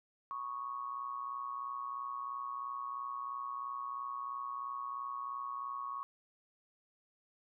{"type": "tone with amplitude modulation", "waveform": "sine", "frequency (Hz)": 1108.7, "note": "C#6", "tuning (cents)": 0, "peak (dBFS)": -35, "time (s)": [0.31, 6.03], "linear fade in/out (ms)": 0, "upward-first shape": "sine", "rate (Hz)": 123, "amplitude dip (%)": 65, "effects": []}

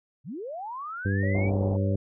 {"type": "linear sweep", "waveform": "sine", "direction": "up", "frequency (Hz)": [108.1, 2349], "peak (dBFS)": -33, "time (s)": [0.24, 1.51], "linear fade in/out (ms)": 50}
{"type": "harmonic tone", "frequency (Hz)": 98.5, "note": "G2", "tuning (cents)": 9, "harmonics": [1, 2, 3, 4, 5], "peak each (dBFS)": [-24, -30, -34, -36, -38], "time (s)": [1.05, 1.96], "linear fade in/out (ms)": 5}
{"type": "tone", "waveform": "sine", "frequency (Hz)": 557, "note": "C#5", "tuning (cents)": 8, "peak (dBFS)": -33, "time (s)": [1.23, 1.95], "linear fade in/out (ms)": 2}
{"type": "low-pass noise", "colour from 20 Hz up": "white", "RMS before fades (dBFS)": -35, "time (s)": [1.34, 1.77], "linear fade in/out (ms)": 10, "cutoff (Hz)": 820, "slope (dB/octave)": 48}
{"effects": []}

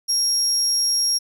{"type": "tone", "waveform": "35% pulse", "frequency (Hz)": 5590, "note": "F8", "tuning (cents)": 1, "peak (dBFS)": -15, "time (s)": [0.08, 1.19], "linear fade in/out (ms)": 20, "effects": []}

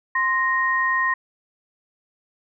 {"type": "tone pair together", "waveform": "sine", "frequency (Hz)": [1046.5, 1864.7], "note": ["C6", "A#6"], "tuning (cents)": [0, 0], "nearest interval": "minor seventh", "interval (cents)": 1000, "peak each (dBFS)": [-22, -20], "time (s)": [0.15, 1.14], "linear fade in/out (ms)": 5, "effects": []}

